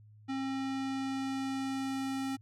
square tone with low-pass filter sweep, 268.1 Hz, C4, 42 cents sharp, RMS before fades -35 dBFS, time 0.28-2.37 s, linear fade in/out 20 ms, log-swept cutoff 4600 to 12000 Hz, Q 0.71, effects added 106 Hz sine -54 dBFS peak until 2.41 s

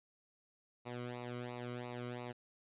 sawtooth tone with flanger, 122.3 Hz, B2, 16 cents flat, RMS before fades -44 dBFS, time 0.85-2.33 s, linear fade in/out 20 ms, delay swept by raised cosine 0.61 to 1.16 ms, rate 2.9 Hz, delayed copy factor -0.85, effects resampled to 8000 Hz

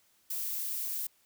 violet noise, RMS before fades -35 dBFS, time 0.3-1.07 s, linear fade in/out 5 ms, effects white hiss -68 dBFS RMS until 1.25 s

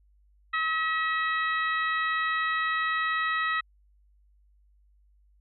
harmonic tone, 641 Hz, E5, 49 cents flat, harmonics 2 / 3 / 4 / 5 / 6, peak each -28 / -28 / -37 / -44 / -39 dBFS, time 0.53-3.61 s, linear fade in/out 10 ms, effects added 50 Hz sine -59 dBFS peak until 5.4 s

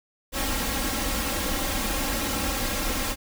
pink noise with comb filter, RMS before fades -27 dBFS, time 0.32-3.16 s, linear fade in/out 50 ms, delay 3.7 ms, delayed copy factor +0.95, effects none

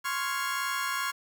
35% pulse chord, Db major seventh, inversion third, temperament equal, 1046.5 / 1108.7 / 1396.9 / 1661.2 Hz, C6 / Db6 / F6 / Ab6, 0 / 0 / 0 / 0 cents, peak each -33 dBFS, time 0.04-1.12 s, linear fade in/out 20 ms, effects 9-bit

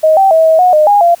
sine tone with pitch steps, 629 / 775 / 645 / 641 / 728 / 612 / 818 / 688 Hz, D#5 / G5 / E5 / E5 / F#5 / D#5 / G#5 / F5, +19 / -20 / -38 / -49 / -28 / -29 / -26 / -26 cents, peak -4 dBFS, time 0.03-1.15 s, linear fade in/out 10 ms, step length 140 ms, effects white hiss -40 dBFS RMS until 1.2 s

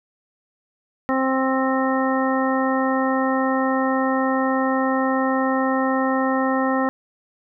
harmonic tone, 263.6 Hz, C4, 13 cents sharp, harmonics 1 / 2 / 3 / 4 / 5 / 7, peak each -21 / -24 / -26 / -27 / -28 / -29 dBFS, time 1.09-6.89 s, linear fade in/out 0 ms, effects none

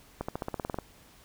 accelerating click train, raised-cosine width 1 ms, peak -18 dBFS, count 11, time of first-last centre 0.21-0.787 s, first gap 75 ms, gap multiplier 0.94, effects pink hiss -57 dBFS RMS until 1.24 s

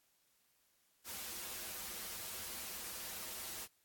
white noise with comb filter, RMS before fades -45 dBFS, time 1.04-3.68 s, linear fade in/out 50 ms, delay 7 ms, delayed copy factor -0.65, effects white hiss -75 dBFS RMS until 3.84 s + AAC 64 kbps

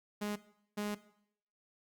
sawtooth tone bursts at uneven times, 207.7 Hz, G#3, in tune, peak -31 dBFS, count 2, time 0.21-0.36 / 0.77-0.95 s, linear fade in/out 10 ms, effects noise-tail reverb RT60 0.7 s tail -17 dB re dry + Opus 48 kbps

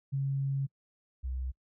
sine tone pair in turn, 137.1 / 64.2 Hz, C#3 / C2, -19 / -32 cents, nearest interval octave + minor second, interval 1313 cents, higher first, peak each -28 / -32 dBFS, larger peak first, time 0.12-0.67 / 1.23-1.52 s, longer first, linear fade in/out 20 ms, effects noise-tail reverb RT60 0.1 s tail -26 dB re dry

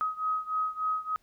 sine beating tone pair, 1263 / 1266.4 Hz, D#6 / D#6, +26 / +30 cents, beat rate 3.4 Hz, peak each -30 / -32 dBFS, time 0.01-1.16 s, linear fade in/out 0 ms, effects pink hiss -69 dBFS RMS until 1.22 s

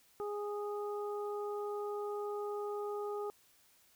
harmonic tone, 413 Hz, G#4, 10 cents flat, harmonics 1 / 2 / 3, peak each -37 / -45 / -46 dBFS, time 0.2-3.3 s, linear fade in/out 0 ms, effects white hiss -67 dBFS RMS until 3.95 s

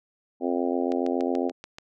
harmonic tone, 87.31 Hz, F2, in tune, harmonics 3 / 4 / 5 / 6 / 7 / 8 / 9, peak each -27 / -29 / -31 / -33 / -34 / -35 / -36 dBFS, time 0.4-1.52 s, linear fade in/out 50 ms
click train, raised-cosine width 0.2 ms, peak -22 dBFS, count 7, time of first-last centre 0.92-1.785 s, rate 6.94 Hz
effects none

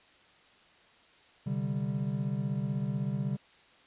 triangle chord, C suspended second, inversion none, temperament equal, 130.81 / 146.83 / 196 Hz, C3 / D3 / G3, 0 / 0 / 0 cents, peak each -32 dBFS, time 1.46-3.37 s, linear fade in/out 10 ms, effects white hiss -60 dBFS RMS until 3.86 s + resampled to 8000 Hz

